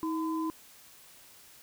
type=tone pair together; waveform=sine; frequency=320 / 1016 Hz; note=D#4 / B5; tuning=+49 / +49 cents; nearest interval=octave + minor sixth; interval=2000 cents; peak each=-30 / -36 dBFS; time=0.03-0.5 s; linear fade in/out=0 ms; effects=white hiss -55 dBFS RMS until 1.62 s